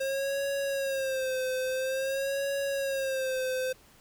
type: tone with vibrato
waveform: square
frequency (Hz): 535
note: C5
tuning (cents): +38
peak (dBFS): -29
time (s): 0-3.73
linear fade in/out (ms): 10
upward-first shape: sine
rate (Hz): 0.49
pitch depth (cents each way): 67
effects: pink hiss -58 dBFS RMS until 4 s